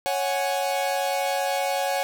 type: chord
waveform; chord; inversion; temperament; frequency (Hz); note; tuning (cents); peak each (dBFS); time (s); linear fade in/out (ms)
45% pulse; C# suspended fourth; none; equal; 554.4 / 740 / 830.6; C#5 / F#5 / G#5; 0 / 0 / 0; -27 / -27 / -29; 0.06-2.03; 0
effects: none